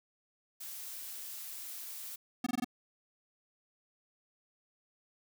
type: noise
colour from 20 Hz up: blue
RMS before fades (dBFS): -44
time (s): 0.6-2.16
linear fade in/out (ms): 10
type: tone bursts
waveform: square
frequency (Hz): 246.9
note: B3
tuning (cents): 0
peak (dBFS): -31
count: 5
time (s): 2.44-2.645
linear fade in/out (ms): 5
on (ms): 25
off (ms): 20
effects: none